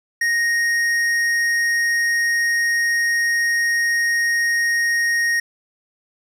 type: tone with tanh clipping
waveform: sine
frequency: 1866 Hz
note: A#6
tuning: 1 cent sharp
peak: -18 dBFS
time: 0.21-5.4 s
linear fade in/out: 5 ms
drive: 12 dB
effects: none